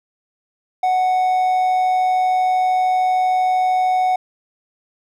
triangle tone with amplitude modulation, 740 Hz, F#5, in tune, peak -11 dBFS, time 0.83-4.16 s, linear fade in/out 5 ms, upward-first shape sine, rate 133 Hz, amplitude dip 25%, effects none

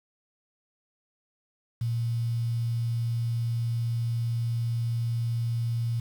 sine tone with quantisation, 116.9 Hz, A#2, 5 cents sharp, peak -25 dBFS, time 1.81-6 s, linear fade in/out 5 ms, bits 8, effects none

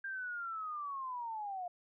sine linear sweep, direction down, 1600 to 698.5 Hz, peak -38 dBFS, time 0.04-1.68 s, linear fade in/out 5 ms, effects none

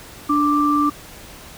sine tone pair together, 293.7 / 1177.1 Hz, D4 / D6, 0 / +4 cents, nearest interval 2 octaves, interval 2404 cents, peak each -17 / -17 dBFS, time 0.29-0.9 s, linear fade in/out 10 ms, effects pink hiss -40 dBFS RMS until 1.57 s

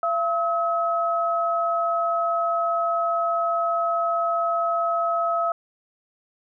sine tone pair together, 678.8 / 1284 Hz, F5 / E6, -49 / -46 cents, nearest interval major seventh, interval 1103 cents, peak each -23 / -23 dBFS, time 0.03-5.52 s, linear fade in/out 2 ms, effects none

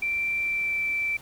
sine tone with pitch glide, 2349 to 2333 Hz, D7 to D7, 0 to -12 cents, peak -24 dBFS, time 0.02-1.17 s, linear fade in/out 5 ms, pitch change -12 cents, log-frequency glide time 0.39-0.77 s, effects pink hiss -49 dBFS RMS until 1.21 s

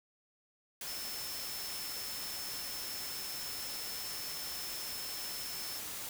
sine tone in noise, 5290 Hz, E8, 5 cents sharp, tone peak -43 dBFS, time 0.87-5.79 s, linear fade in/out 2 ms, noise white, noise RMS -42 dBFS, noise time 0.81-6.09 s, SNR -4 dB, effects none

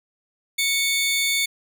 sawtooth tone pair together, 2217 / 3560 Hz, C#7 / A7, 0 / +20 cents, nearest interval minor sixth, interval 820 cents, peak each -18 / -21 dBFS, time 0.58-1.46 s, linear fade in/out 10 ms, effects none

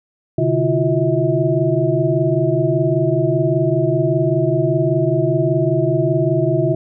sine tone cluster, 129.9 / 148.4 / 334.3 / 359.4 / 642 Hz, C3 / D3 / E4 / F4 / E5, -12 / +18 / +24 / +50 / -46 cents, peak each -20 dBFS, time 0.38-6.75 s, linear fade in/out 5 ms, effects none

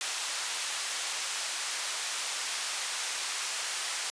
white band-pass noise, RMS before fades -34 dBFS, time 0.01-4.1 s, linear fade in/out 0 ms, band 830 to 8200 Hz, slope 12 dB/octave, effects resampled to 22050 Hz

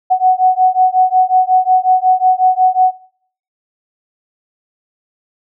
sine beating tone pair, 740 / 745.5 Hz, F#5 / F#5, 0 / +13 cents, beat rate 5.5 Hz, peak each -11 dBFS, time 0.1-2.92 s, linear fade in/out 20 ms, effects noise-tail reverb RT60 0.6 s tail -20 dB re dry

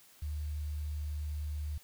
sine tone with quantisation, 74.8 Hz, D2, 32 cents sharp, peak -34 dBFS, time 0.22-1.78 s, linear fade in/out 5 ms, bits 10, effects white hiss -60 dBFS RMS until 1.83 s

